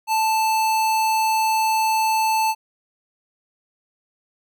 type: tone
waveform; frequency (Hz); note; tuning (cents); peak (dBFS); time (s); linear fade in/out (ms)
square; 880; A5; 0; -18; 0.07-2.55; 50
effects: none